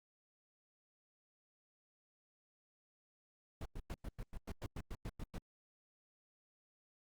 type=noise bursts; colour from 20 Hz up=brown; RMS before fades=-43 dBFS; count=13; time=3.61-5.382 s; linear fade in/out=2 ms; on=44 ms; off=100 ms; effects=Opus 48 kbps